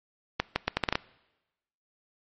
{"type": "accelerating click train", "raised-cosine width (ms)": 0.3, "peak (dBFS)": -8, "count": 8, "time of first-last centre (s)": [0.4, 0.955], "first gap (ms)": 160, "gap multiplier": 0.75, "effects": ["noise-tail reverb RT60 1.0 s tail -22 dB re dry", "MP3 32 kbps"]}